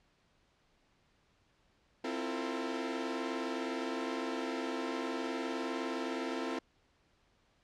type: chord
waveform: sawtooth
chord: F major seventh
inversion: second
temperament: equal with one note detuned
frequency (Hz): 261.6 / 329.6 / 349.2 / 451.6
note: C4 / E4 / F4 / A4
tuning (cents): 0 / 0 / 0 / +45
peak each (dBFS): -35 / -36 / -39 / -37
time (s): 2.04-6.59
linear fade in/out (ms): 5
effects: pink hiss -71 dBFS RMS until 7.63 s + low-pass 5000 Hz 12 dB/octave